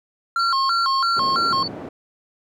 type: tone with vibrato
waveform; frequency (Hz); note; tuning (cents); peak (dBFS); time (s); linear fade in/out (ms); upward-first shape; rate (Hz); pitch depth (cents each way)
triangle; 1214; D#6; -43; -16; 0.36-1.63; 2; square; 3; 210
type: tone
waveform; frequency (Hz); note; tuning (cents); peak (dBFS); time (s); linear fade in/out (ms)
sine; 4475; C#8; +16; -24; 0.39-1.68; 5
type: band-pass noise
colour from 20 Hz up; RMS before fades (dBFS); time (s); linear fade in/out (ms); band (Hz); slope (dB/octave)
white; -33; 1.16-1.89; 5; 140 to 450; 12
effects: none